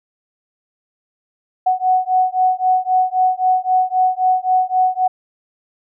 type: beating tone pair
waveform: sine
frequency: 740 / 743.8 Hz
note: F#5 / F#5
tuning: 0 / +9 cents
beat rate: 3.8 Hz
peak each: -16 dBFS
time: 1.66-5.08 s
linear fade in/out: 10 ms
effects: none